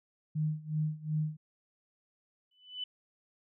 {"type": "tone with tremolo", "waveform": "sine", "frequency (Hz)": 154.1, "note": "D#3", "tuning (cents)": -16, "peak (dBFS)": -27, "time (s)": [0.35, 1.37], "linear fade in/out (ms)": 10, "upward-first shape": "sine", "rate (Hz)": 2.7, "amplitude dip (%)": 90}
{"type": "tone with exponential growth", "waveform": "sine", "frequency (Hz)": 2996, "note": "F#7", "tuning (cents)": 21, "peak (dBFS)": -32, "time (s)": [2.51, 2.84], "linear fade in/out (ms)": 5, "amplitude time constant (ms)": 70}
{"effects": []}